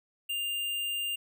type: tone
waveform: square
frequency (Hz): 2800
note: F7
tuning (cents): +4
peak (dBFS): -31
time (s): 0.29-1.16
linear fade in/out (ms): 10
effects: none